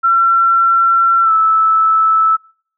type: tone with pitch glide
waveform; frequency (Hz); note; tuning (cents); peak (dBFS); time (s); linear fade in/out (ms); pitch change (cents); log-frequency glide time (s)
sine; 1355 to 1311.1; E6 to E6; +47 to -10; -8; 0.03-2.37; 20; -57; 1.22-1.32
effects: noise-tail reverb RT60 0.5 s tail -23 dB re dry